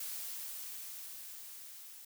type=noise with level ramp; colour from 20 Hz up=blue; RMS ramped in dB=-41 to -52 dBFS; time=0-2.05 s; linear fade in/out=5 ms; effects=none